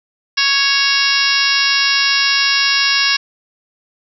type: harmonic tone with a mistuned harmonic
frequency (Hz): 554.4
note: C#5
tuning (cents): 0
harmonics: 2 / 3 / 4 / 5 / 6 / 7 / 8 / 9 / 10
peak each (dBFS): -24 / -19 / -21 / -19 / -24 / -22 / -23 / -19 / -19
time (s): 0.37-3.17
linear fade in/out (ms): 10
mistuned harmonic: 8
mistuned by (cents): -31
effects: none